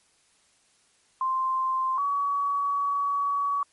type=tone pair in turn; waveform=sine; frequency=1046.5 / 1131.6 Hz; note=C6 / C#6; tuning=0 / +35 cents; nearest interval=minor second; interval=135 cents; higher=second; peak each=-23 dBFS; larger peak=neither; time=1.21-1.98 / 1.98-3.63 s; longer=second; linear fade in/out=2 ms; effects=white hiss -64 dBFS RMS until 3.72 s + MP3 48 kbps